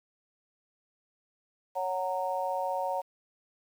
sine chord, F# major, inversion second, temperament just, 555 / 740 / 925 Hz, C#5 / F#5 / A#5, +2 / 0 / -14 cents, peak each -33 dBFS, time 1.75-3.02 s, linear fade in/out 20 ms, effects 9-bit

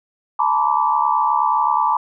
sine tone cluster, 863 / 934 / 1002 / 1162 Hz, A5 / A#5 / B5 / D6, -34 / +3 / +25 / -19 cents, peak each -20 dBFS, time 0.39-1.97 s, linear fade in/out 5 ms, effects none

